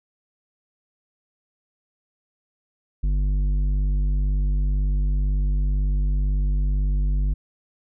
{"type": "tone with tanh clipping", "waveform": "sine", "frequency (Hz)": 49, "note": "G1", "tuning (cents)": 0, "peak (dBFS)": -20, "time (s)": [3.03, 7.34], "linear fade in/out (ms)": 10, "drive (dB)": 9, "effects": []}